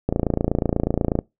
click train, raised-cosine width 2 ms, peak -6 dBFS, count 32, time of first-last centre 0.09-1.189 s, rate 28.2 Hz, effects noise-tail reverb RT60 0.2 s tail -23 dB re dry

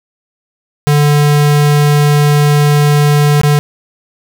square tone with dropouts, 146.83 Hz, D3, in tune, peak -7 dBFS, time 0.87-3.59 s, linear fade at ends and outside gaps 0 ms, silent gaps 3.414-3.434 s, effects none

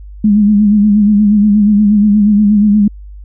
sine tone with vibrato, 207.7 Hz, G#3, in tune, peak -5 dBFS, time 0.24-2.88 s, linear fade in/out 5 ms, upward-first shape sine, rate 8.4 Hz, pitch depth 54 cents each way, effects added 50 Hz sine -28 dBFS peak until 3.24 s

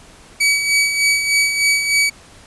sawtooth tone with tremolo, 2276 Hz, C#7, 45 cents sharp, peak -8 dBFS, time 0.4-2.1 s, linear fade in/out 10 ms, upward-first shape sine, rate 3.3 Hz, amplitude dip 55%, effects pink hiss -44 dBFS RMS until 2.46 s + resampled to 24000 Hz

